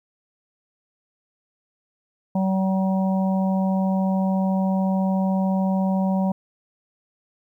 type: harmonic tone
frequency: 190.2 Hz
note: F#3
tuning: 48 cents sharp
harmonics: 1 / 3 / 4 / 5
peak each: -19 / -29 / -31 / -33 dBFS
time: 2.35-6.32 s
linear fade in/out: 5 ms
effects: 10-bit